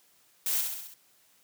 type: noise with echo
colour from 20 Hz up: blue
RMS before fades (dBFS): -29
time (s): 0.46-0.61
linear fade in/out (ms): 2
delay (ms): 66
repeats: 5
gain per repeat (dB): -4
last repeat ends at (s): 0.94
effects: white hiss -64 dBFS RMS until 1.43 s + high-pass 100 Hz 12 dB/octave